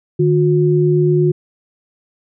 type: tone pair together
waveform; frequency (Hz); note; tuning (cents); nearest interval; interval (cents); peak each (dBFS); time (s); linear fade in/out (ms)
sine; 151.36 / 360; D#3 / F#4; -47 / -47; octave + minor third; 1500; -13; 0.19-1.32; 10
effects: none